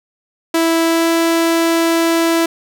sawtooth tone with pitch glide, 329.6 to 331.7 Hz, E4 to E4, 0 to +11 cents, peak -8 dBFS, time 0.54-2.46 s, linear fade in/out 5 ms, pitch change +11 cents, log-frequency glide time 0.83-1.09 s, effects none

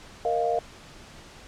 sine chord, Bb suspended fourth, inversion none, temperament just, 466.2 / 621.6 / 699.2 Hz, Bb4 / Eb5 / F5, 0 / -2 / +2 cents, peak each -27 / -29 / -25 dBFS, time 0.25-0.59 s, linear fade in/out 2 ms, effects pink hiss -47 dBFS RMS until 1.47 s + low-pass 7000 Hz 12 dB/octave

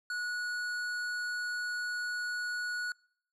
sine tone with hard clipping, 1462 Hz, F#6, 21 cents flat, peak -35 dBFS, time 0.1-2.92 s, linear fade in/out 2 ms, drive 11 dB, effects noise-tail reverb RT60 0.6 s tail -25 dB re dry

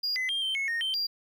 triangle tone with pitch steps, 4841 / 2026 / 3199 / 3117 / 2187 / 1851 / 3113 / 4768 Hz, D#8 / B6 / G7 / G7 / C#7 / A#6 / G7 / D8, -48 / +44 / +34 / -11 / -24 / -13 / -13 / +25 cents, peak -25 dBFS, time 0.03-1.07 s, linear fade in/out 10 ms, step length 130 ms, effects tanh soft clip ceiling -21 dBFS + 11-bit

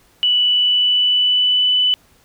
sine tone with pitch glide, 2960 to 2991 Hz, F#7 to F#7, 0 to +18 cents, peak -12 dBFS, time 0.23-1.94 s, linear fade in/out 0 ms, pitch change +18 cents, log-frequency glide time 0.34-1.71 s, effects pink hiss -54 dBFS RMS until 2.24 s

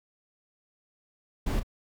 brown noise with echo, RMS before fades -27 dBFS, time 1.46-1.6 s, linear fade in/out 10 ms, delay 32 ms, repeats 1, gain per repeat -9 dB, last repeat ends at 1.632 s, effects none

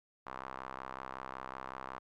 sawtooth tone with band-pass filter, 65.4 Hz, C2, in tune, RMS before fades -45 dBFS, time 0.26-1.99 s, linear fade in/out 10 ms, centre 1100 Hz, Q 2.6, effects none

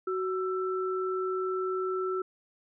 sine tone pair together, 373.5 / 1331 Hz, F#4 / E6, +16 / +16 cents, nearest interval octave + minor seventh, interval 2200 cents, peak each -29 / -34 dBFS, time 0.07-2.22 s, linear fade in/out 5 ms, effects none

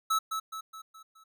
square tone with echo, 1302 Hz, E6, 22 cents flat, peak -25 dBFS, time 0.1-0.19 s, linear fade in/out 10 ms, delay 210 ms, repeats 5, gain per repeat -6 dB, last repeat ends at 1.24 s, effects none

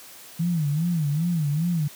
sine tone with vibrato, 158.7 Hz, D#3, 35 cents sharp, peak -20 dBFS, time 0.39-1.88 s, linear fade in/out 10 ms, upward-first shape sine, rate 2.5 Hz, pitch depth 180 cents each way, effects white hiss -45 dBFS RMS until 1.95 s + high-pass 100 Hz 12 dB/octave

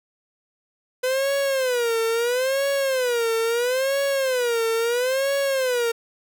45% pulse tone with vibrato, 502 Hz, B4, 28 cents sharp, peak -20 dBFS, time 1.03-5.92 s, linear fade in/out 10 ms, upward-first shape sine, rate 0.75 Hz, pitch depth 180 cents each way, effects none

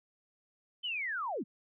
sine linear sweep, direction down, 3108 to 155.56 Hz, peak -33 dBFS, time 0.83-1.44 s, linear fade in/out 20 ms, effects none

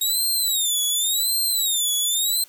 15% pulse tone with vibrato, 3762 Hz, A#7, 15 cents sharp, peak -13 dBFS, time 0.01-2.44 s, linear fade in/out 5 ms, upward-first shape sine, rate 0.9 Hz, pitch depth 180 cents each way, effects white hiss -51 dBFS RMS until 2.48 s + high-pass 150 Hz 12 dB/octave

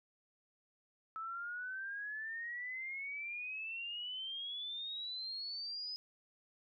sine exponential sweep, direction up, 1300 to 5060 Hz, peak -40 dBFS, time 1.16-5.96 s, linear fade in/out 0 ms, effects none

